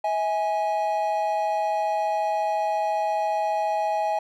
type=tone pair together; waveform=triangle; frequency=645.1 / 830.6 Hz; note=E5 / G#5; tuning=-38 / 0 cents; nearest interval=major third; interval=438 cents; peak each=-24 / -22 dBFS; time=0.04-4.19 s; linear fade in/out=5 ms; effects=none